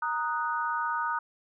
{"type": "chord", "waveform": "sine", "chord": "D# minor", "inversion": "second", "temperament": "equal", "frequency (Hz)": [932.3, 1244.5, 1480], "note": ["A#5", "D#6", "F#6"], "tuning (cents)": [0, 0, 0], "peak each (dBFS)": [-31, -31, -33], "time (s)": [0.02, 1.19], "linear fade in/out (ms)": 5, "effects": []}